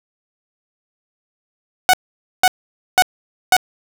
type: tone bursts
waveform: sawtooth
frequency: 740 Hz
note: F#5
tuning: in tune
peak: -4 dBFS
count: 4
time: 1.89-3.566 s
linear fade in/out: 0 ms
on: 44 ms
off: 500 ms
effects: none